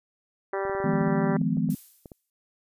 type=harmonic tone; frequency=195.3 Hz; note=G3; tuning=6 cents flat; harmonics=2 / 3 / 4 / 5 / 6 / 7 / 8 / 9 / 10; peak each=-29 / -33 / -35 / -37 / -39 / -40 / -41 / -42 / -43 dBFS; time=0.53-1.37 s; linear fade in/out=2 ms
type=clicks; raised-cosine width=2 ms; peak=-29 dBFS; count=12; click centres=0.652 / 0.697 / 0.75 / 0.802 / 0.938 / 1.014 / 1.082 / 1.415 / 1.571 / 1.69 / 2.058 / 2.118 s
type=chord; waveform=sine; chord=F half-diminished seventh; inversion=third; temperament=just; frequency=157.15 / 174.61 / 209.5 / 251.4 Hz; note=Eb3 / F3 / Ab3 / Cb4; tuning=+18 / 0 / +15 / +31 cents; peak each=-28 dBFS; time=0.84-1.75 s; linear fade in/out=5 ms
type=noise with exponential decay; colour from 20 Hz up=violet; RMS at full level=-38 dBFS; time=1.7-2.3 s; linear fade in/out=1 ms; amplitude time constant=130 ms
effects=resampled to 32000 Hz